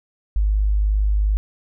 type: tone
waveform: sine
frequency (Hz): 51.3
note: G#1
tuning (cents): -21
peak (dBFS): -15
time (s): 0.36-1.37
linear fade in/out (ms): 0
effects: none